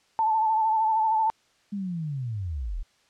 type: tone with vibrato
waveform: sine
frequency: 880 Hz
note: A5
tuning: in tune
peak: -20 dBFS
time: 0.19-1.3 s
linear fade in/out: 0 ms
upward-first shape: sine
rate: 13 Hz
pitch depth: 40 cents each way
type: linear sweep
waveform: sine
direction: down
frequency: 207.7 to 30.87 Hz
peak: -28 dBFS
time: 1.72-2.83 s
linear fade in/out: 10 ms
effects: white hiss -64 dBFS RMS until 3.09 s + low-pass 6000 Hz 12 dB/octave